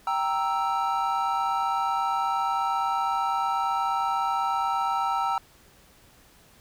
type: chord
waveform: triangle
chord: E diminished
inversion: first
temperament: equal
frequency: 784 / 932.3 / 1318.5 Hz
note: G5 / Bb5 / E6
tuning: 0 / 0 / 0 cents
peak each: -26 dBFS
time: 0.07-5.38 s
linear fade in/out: 2 ms
effects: pink hiss -56 dBFS RMS until 6.6 s